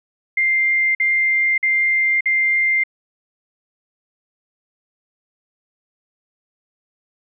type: tone bursts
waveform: sine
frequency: 2099 Hz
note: C7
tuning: 5 cents sharp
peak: -14 dBFS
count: 4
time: 0.37-2.837 s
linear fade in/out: 5 ms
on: 580 ms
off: 49 ms
effects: none